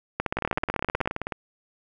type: two click trains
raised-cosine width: 0.5 ms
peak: -9 / -13 dBFS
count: 15 / 19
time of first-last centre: 0.2-1.075 / 0.37-1.322 s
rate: 16 / 18.9 Hz
effects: none